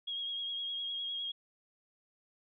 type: tone with vibrato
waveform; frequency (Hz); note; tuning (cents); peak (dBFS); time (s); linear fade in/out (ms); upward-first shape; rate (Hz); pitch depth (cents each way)
sine; 3281; G#7; -22; -35; 0.07-1.32; 10; sine; 9.8; 26
effects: none